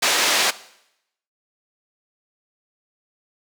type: band-pass noise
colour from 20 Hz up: white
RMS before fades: -19 dBFS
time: 0.02-0.51 s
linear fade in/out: 10 ms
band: 380 to 5300 Hz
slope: 12 dB/octave
effects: noise-tail reverb RT60 0.8 s tail -18 dB re dry